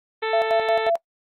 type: harmonic tone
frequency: 441.9 Hz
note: A4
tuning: 7 cents sharp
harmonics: 1 / 2 / 3 / 4 / 5 / 6 / 7 / 8 / 9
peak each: -24 / -29 / -33 / -32 / -33 / -39 / -42 / -38 / -41 dBFS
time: 0.22-0.9 s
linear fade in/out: 10 ms
type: tone with tremolo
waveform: sine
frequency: 674 Hz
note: E5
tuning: 38 cents sharp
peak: -17 dBFS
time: 0.33-0.97 s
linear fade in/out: 5 ms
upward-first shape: square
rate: 5.6 Hz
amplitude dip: 80%
effects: noise-tail reverb RT60 0.1 s tail -23 dB re dry + Opus 32 kbps

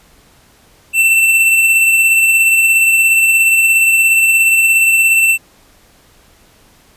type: tone with tremolo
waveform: square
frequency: 2682 Hz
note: E7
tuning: 29 cents sharp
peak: -7 dBFS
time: 0.93-5.38 s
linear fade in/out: 50 ms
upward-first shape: sine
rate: 17 Hz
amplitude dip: 30%
effects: pink hiss -48 dBFS RMS until 6.96 s + resampled to 32000 Hz

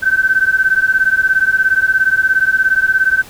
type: beating tone pair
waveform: sine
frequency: 1530 / 1547 Hz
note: G6 / G6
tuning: -42 / -23 cents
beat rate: 17 Hz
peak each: -13 dBFS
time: 0.02-3.23 s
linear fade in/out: 20 ms
effects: pink hiss -37 dBFS RMS until 3.29 s

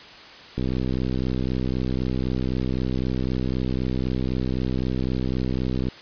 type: click train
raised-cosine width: 3 ms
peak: -13 dBFS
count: 340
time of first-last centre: 0.58-5.885 s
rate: 63.9 Hz
effects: white hiss -43 dBFS RMS until 6.01 s + resampled to 11025 Hz

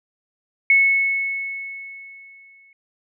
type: tone with exponential decay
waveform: sine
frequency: 2200 Hz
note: C#7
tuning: 14 cents flat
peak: -10 dBFS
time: 0.7-2.73 s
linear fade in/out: 2 ms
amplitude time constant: 440 ms
effects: none

